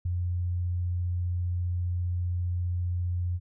sine tone with ADSR envelope, 88.5 Hz, F2, 23 cents sharp, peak -24 dBFS, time 0.05-3.4 s, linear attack 8 ms, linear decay 9 ms, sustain -2 dB, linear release 47 ms, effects none

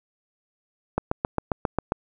click train, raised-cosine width 1 ms, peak -8 dBFS, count 8, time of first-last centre 0.98-1.921 s, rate 7.44 Hz, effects none

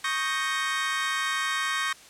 30% pulse chord, Eb dominant seventh, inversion third, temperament equal with one note detuned, 1104.9 / 1244.5 / 1568 / 1864.7 Hz, Db6 / Eb6 / G6 / Bb6, -6 / 0 / 0 / 0 cents, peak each -28 / -32 / -29 / -27 dBFS, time 0.04-1.93 s, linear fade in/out 5 ms, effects white hiss -50 dBFS RMS until 2.09 s + low-pass 9000 Hz 12 dB/octave

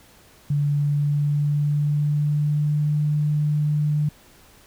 sine tone with pitch glide, 144.9 to 149.4 Hz, D3 to D3, -23 to +30 cents, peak -18 dBFS, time 0.5-4.09 s, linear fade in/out 5 ms, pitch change +53 cents, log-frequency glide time 0.75-2.96 s, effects pink hiss -52 dBFS RMS until 4.66 s

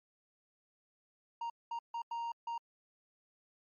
triangle tone bursts at uneven times, 932.3 Hz, A#5, in tune, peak -34 dBFS, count 5, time 1.41-1.5 / 1.71-1.79 / 1.94-2.02 / 2.11-2.32 / 2.47-2.58 s, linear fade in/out 5 ms, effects MP3 32 kbps

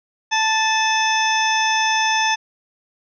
harmonic tone with a mistuned harmonic, 880 Hz, A5, in tune, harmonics 1 / 2 / 3 / 4 / 6 / 7, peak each -19 / -22 / -24 / -25 / -27 / -27 dBFS, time 0.31-2.36 s, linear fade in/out 20 ms, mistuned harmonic 3, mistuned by -34 cents, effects none

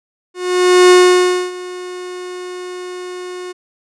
45% pulse tone with ADSR envelope, 362.1 Hz, F#4, 37 cents flat, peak -4 dBFS, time 0.34-3.53 s, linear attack 560 ms, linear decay 610 ms, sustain -21 dB, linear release 19 ms, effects resampled to 22050 Hz

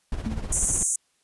brown noise with tremolo, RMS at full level -28 dBFS, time 0.12-0.83 s, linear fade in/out 2 ms, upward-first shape sine, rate 16 Hz, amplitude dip 60%
sine tone with exponential decay, 220 Hz, A3, in tune, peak -23 dBFS, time 0.26-0.52 s, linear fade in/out 0 ms, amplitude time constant 55 ms
white band-pass noise, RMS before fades -25 dBFS, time 0.52-0.96 s, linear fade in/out 5 ms, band 6300 to 10000 Hz, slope 96 dB/octave
effects white hiss -68 dBFS RMS until 1.23 s + resampled to 24000 Hz

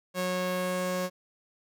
sawtooth tone pair together, 182.6 / 547.7 Hz, F#3 / C#5, -23 / -21 cents, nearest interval octave + perfect fifth, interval 1902 cents, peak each -28 dBFS, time 0.14-1.1 s, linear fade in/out 50 ms, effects none

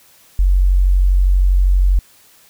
sine tone, 46.25 Hz, F#1, in tune, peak -9 dBFS, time 0.39-1.99 s, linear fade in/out 0 ms, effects white hiss -49 dBFS RMS until 2.49 s

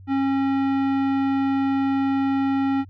sine tone with tanh clipping, 272 Hz, C#4, 33 cents flat, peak -21 dBFS, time 0.07-2.85 s, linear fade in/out 50 ms, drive 16 dB, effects added 95 Hz sine -41 dBFS peak until 2.89 s

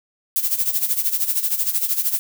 violet noise with tremolo, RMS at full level -18 dBFS, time 0.36-2.19 s, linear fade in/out 0 ms, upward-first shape sine, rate 13 Hz, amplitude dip 75%, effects none

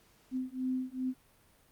sine beating tone pair, 256.1 / 258.6 Hz, C4 / C4, -37 / -20 cents, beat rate 2.5 Hz, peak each -35 / -35 dBFS, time 0.31-1.14 s, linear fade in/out 50 ms, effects pink hiss -65 dBFS RMS until 1.71 s + Opus 48 kbps

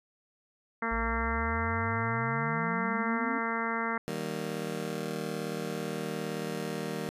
harmonic tone, 228.5 Hz, A#3, 34 cents flat, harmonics 1 / 2 / 3 / 4 / 5 / 6 / 7 / 8 / 9, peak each -36 / -38 / -41 / -37 / -37 / -36 / -39 / -39 / -39 dBFS, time 0.82-3.98 s, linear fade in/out 5 ms
sine exponential sweep, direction up, 52.5 to 273.7 Hz, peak -33 dBFS, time 0.91-3.39 s, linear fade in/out 10 ms
20% pulse chord, Eb major, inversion none, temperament just, 155.56 / 194.45 / 233.3 Hz, Eb3 / G3 / Bb3, 0 / -14 / +2 cents, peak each -33 / -32 / -34 dBFS, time 4.08-7.09 s, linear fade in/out 0 ms
effects resampled to 32000 Hz

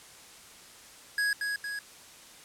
square tone with echo, 1661.2 Hz, G#6, in tune, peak -26 dBFS, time 1.18-1.33 s, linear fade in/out 2 ms, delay 230 ms, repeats 2, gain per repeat -4 dB, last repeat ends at 1.79 s, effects white hiss -51 dBFS RMS until 2.44 s + low-pass 10000 Hz 12 dB/octave

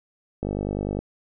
click train, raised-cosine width 2 ms, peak -14 dBFS, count 29, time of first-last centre 0.43-0.99 s, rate 50 Hz, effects none

